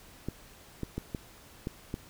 clicks, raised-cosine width 3 ms, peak -20 dBFS, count 6, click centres 0.286 / 0.833 / 0.98 / 1.148 / 1.671 / 1.941 s, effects pink hiss -54 dBFS RMS until 2.09 s

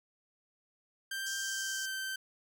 sawtooth tone with pitch glide, 1576 to 1552.5 Hz, G6 to G6, +9 to -17 cents, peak -32 dBFS, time 1.11-2.16 s, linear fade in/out 5 ms, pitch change -26 cents, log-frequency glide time 1.35-1.89 s
white band-pass noise, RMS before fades -42 dBFS, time 1.26-1.86 s, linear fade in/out 5 ms, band 5200 to 7400 Hz, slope 48 dB/octave
effects none

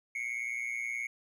triangle tone with amplitude modulation, 2196 Hz, C#7, 17 cents flat, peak -28 dBFS, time 0.15-1.07 s, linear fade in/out 5 ms, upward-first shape sine, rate 119 Hz, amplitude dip 80%, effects none

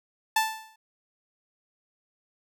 sawtooth tone with exponential decay, 880 Hz, A5, in tune, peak -15 dBFS, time 0.36-0.76 s, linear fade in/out 5 ms, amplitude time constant 86 ms, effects none

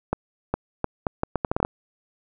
accelerating click train, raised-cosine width 1 ms, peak -8 dBFS, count 12, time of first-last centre 0.13-1.649 s, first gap 410 ms, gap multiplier 0.74, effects none

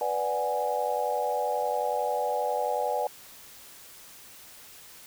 sine chord, G# half-diminished seventh, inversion first, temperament equal with one note detuned, 495.6 / 587.3 / 740 / 830.6 Hz, B4 / D5 / F#5 / G#5, +6 / 0 / 0 / 0 cents, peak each -31 / -31 / -32 / -30 dBFS, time 0.01-3.07 s, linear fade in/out 2 ms, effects white hiss -49 dBFS RMS until 5.06 s

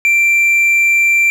triangle tone, 2355 Hz, D7, 4 cents sharp, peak -7 dBFS, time 0.05-1.3 s, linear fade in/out 0 ms, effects none

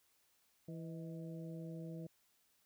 harmonic tone with a mistuned harmonic, 164.81 Hz, E3, in tune, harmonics 1 / 2 / 3 / 4, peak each -45 / -51 / -54 / -57 dBFS, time 0.68-2.07 s, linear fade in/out 5 ms, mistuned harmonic 4, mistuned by -70 cents, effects white hiss -75 dBFS RMS until 2.65 s

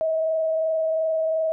sine tone with frequency modulation, 640 Hz, D#5, 49 cents sharp, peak -20 dBFS, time 0.01-1.52 s, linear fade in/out 0 ms, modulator 22.8 Hz, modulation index 0.36, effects none

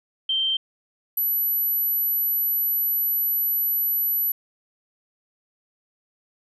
sine tone pair in turn, 3136 / 11840 Hz, G7 / F#9, 0 / 0 cents, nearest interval octave + major seventh, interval 2300 cents, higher second, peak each -20 dBFS, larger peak neither, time 0.29-0.57 / 1.17-4.32 s, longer second, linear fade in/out 5 ms, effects none

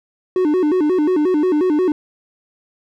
triangle tone with vibrato, 332.6 Hz, E4, 16 cents sharp, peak -11 dBFS, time 0.36-1.92 s, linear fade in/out 2 ms, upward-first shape square, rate 5.6 Hz, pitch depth 180 cents each way, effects none

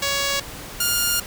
5% pulse tone pair in turn, 559 / 1412.7 Hz, C#5 / F6, +14 / +19 cents, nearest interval octave + major third, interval 1605 cents, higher second, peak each -9 / -7 dBFS, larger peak second, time 0.02-0.4 / 0.8-1.2 s, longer second, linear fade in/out 5 ms, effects pink hiss -36 dBFS RMS until 1.26 s

